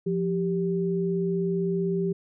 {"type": "tone pair together", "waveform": "sine", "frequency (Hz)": [174.61, 391.7], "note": ["F3", "G4"], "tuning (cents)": [0, -1], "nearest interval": "octave + major second", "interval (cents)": 1399, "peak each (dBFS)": -26, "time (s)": [0.06, 2.13], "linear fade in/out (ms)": 10, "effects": []}